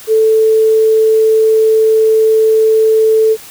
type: tone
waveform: sine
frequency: 440 Hz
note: A4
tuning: in tune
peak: -6 dBFS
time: 0.07-3.37 s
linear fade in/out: 50 ms
effects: white hiss -34 dBFS RMS until 3.5 s